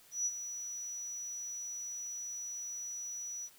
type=tone with ADSR envelope; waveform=sine; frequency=5880 Hz; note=F#8; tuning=12 cents flat; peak=-29 dBFS; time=0.11-3.5 s; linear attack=150 ms; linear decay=42 ms; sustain=-10 dB; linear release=57 ms; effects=white hiss -61 dBFS RMS until 3.58 s